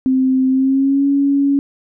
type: tone with pitch glide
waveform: sine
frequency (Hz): 261 to 279.7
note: C4 to C#4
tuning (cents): -4 to +16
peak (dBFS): -11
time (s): 0.06-1.59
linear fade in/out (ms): 0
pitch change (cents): +120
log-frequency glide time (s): 0.49-1.06
effects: none